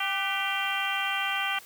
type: harmonic tone with a mistuned harmonic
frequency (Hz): 394.6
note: G4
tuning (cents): +11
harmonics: 2 / 3 / 4 / 5 / 6 / 7 / 8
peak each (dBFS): -34 / -34 / -34 / -34 / -34 / -34 / -34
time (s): 0-1.59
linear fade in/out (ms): 5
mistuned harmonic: 4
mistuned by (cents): -61
effects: white hiss -50 dBFS RMS until 1.65 s